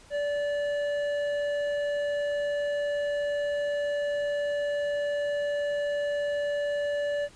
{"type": "tone with hard clipping", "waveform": "sine", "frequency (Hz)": 580, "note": "D5", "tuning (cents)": -22, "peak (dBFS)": -28, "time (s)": [0.1, 7.29], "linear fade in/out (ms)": 50, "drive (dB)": 9, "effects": ["pink hiss -54 dBFS RMS until 7.35 s", "resampled to 22050 Hz"]}